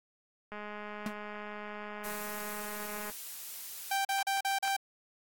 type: click train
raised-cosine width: 0.5 ms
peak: -28 dBFS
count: 540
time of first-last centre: 0.52-3.099 s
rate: 209 Hz
type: tone with exponential decay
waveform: square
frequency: 214.5 Hz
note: A3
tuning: 44 cents flat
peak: -31 dBFS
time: 1.06-1.17 s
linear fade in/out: 2 ms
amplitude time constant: 23 ms
type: noise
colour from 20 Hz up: blue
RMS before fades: -43 dBFS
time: 2.03-3.98 s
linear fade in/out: 20 ms
type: tone bursts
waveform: sawtooth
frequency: 784 Hz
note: G5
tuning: in tune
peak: -25 dBFS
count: 5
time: 3.91-4.766 s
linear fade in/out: 5 ms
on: 140 ms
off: 39 ms
effects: AAC 64 kbps